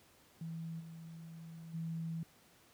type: tone with level steps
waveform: sine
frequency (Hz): 164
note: E3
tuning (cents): -9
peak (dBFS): -40 / -47 / -37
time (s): 0.41-2.23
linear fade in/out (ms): 2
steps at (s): 0.79 / 1.73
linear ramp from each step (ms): 20
effects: pink hiss -65 dBFS RMS until 2.73 s + high-pass 80 Hz 12 dB/octave